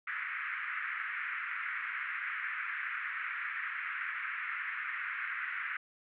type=band-pass noise; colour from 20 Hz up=white; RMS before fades=-38 dBFS; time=0.07-5.77 s; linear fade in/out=5 ms; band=1300 to 2200 Hz; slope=48 dB/octave; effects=none